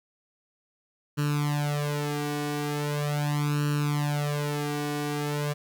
sawtooth tone with flanger, 146.83 Hz, D3, in tune, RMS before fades -28 dBFS, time 1.17-5.54 s, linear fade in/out 20 ms, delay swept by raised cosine 0.7 to 2.7 ms, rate 0.4 Hz, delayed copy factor +1, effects 10-bit

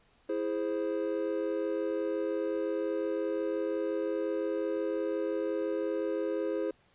triangle chord, E augmented, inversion none, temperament equal, 329.6 / 415.3 / 523.3 Hz, E4 / G#4 / B#4, 0 / 0 / 0 cents, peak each -32 dBFS, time 0.29-6.71 s, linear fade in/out 5 ms, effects pink hiss -66 dBFS RMS until 6.94 s + resampled to 8000 Hz

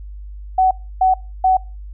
sine tone bursts, 751 Hz, F#5, 26 cents sharp, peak -10 dBFS, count 3, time 0.58-1.57 s, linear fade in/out 5 ms, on 130 ms, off 300 ms, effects noise-tail reverb RT60 0.3 s tail -24 dB re dry + added 50 Hz sine -30 dBFS peak until 1.93 s

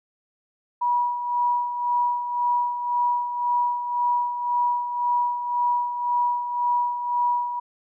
sine tone with tremolo, 969 Hz, B5, 33 cents flat, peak -18 dBFS, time 0.81-7.6 s, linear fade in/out 10 ms, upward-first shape sine, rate 1.9 Hz, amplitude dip 60%, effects none

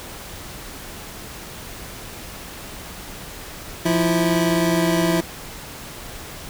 25% pulse tone pair together, 172.64 / 325.9 Hz, F3 / E4, -20 / -20 cents, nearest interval major seventh, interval 1100 cents, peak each -16 dBFS, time 3.85-5.21 s, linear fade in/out 10 ms, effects pink hiss -36 dBFS RMS until 6.49 s

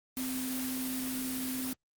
sine tone in noise, 258.3 Hz, C4, 22 cents flat, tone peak -34 dBFS, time 0.17-1.73 s, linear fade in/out 0 ms, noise white, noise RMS -38 dBFS, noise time 0.17-1.73 s, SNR +1 dB, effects Opus 24 kbps

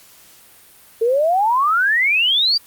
sine exponential sweep, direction up, 440 to 4789 Hz, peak -13 dBFS, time 1.01-2.58 s, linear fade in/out 10 ms, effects white hiss -47 dBFS RMS until 2.66 s + Opus 48 kbps

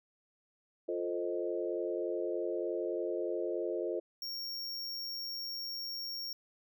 sine chord, F dominant seventh, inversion none, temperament equal, 349.2 / 440 / 523.3 / 622.3 Hz, F4 / A4 / C5 / Eb5, 0 / 0 / 0 / 0 cents, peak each -36 / -38 / -39 / -40 dBFS, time 0.88-4 s, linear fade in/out 10 ms
square tone, 5530 Hz, F8, 18 cents flat, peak -38 dBFS, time 4.22-6.33 s, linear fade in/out 2 ms
effects none

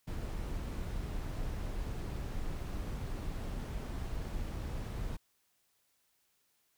brown noise, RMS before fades -38 dBFS, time 0.07-5.17 s, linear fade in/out 10 ms, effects white hiss -75 dBFS RMS until 6.77 s

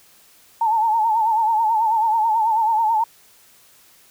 sine tone with vibrato, 888 Hz, A5, 16 cents sharp, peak -15 dBFS, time 0.61-3.04 s, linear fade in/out 5 ms, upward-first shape sine, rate 9.2 Hz, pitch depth 78 cents each way, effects white hiss -52 dBFS RMS until 4.1 s

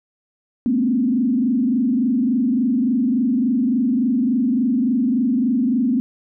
sine tone with frequency modulation, 246.9 Hz, B3, in tune, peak -15 dBFS, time 0.66-6 s, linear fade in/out 0 ms, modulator 23.5 Hz, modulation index 1.2, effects none

